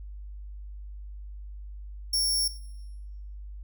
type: tone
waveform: sawtooth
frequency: 5480 Hz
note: F8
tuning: 34 cents flat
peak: -21 dBFS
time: 2.13-2.48 s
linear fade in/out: 5 ms
effects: noise-tail reverb RT60 1.0 s tail -20 dB re dry + added 50 Hz sine -38 dBFS peak until 3.63 s